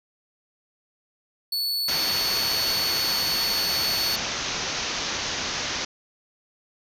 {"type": "tone", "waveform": "45% pulse", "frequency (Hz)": 4435, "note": "C#8", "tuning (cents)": 0, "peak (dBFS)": -23, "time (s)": [1.52, 4.16], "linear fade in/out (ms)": 5}
{"type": "low-pass noise", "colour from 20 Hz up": "white", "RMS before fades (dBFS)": -29, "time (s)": [1.88, 5.85], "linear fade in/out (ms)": 5, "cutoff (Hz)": 6500, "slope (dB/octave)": 96}
{"effects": []}